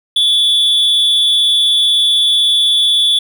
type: tone with amplitude modulation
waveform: triangle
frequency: 3447 Hz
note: A7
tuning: 36 cents flat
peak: -5 dBFS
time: 0.16-3.19 s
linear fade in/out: 5 ms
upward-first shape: sine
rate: 264 Hz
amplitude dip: 55%
effects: none